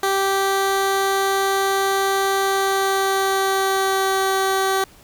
15% pulse tone with pitch glide, 390 to 385.1 Hz, G4 to G4, -9 to -31 cents, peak -11 dBFS, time 0.03-4.84 s, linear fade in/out 2 ms, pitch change -22 cents, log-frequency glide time 2.4-4.22 s, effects pink hiss -49 dBFS RMS until 5.03 s

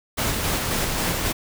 pink noise with tremolo, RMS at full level -23 dBFS, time 0.17-1.33 s, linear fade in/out 20 ms, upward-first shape square, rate 3.7 Hz, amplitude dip 25%, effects none

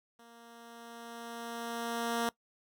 10% pulse tone with level ramp, 233.1 Hz, A#3, in tune, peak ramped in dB -47 to -21 dBFS, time 0.19-2.29 s, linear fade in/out 2 ms, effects noise-tail reverb RT60 0.1 s tail -21 dB re dry

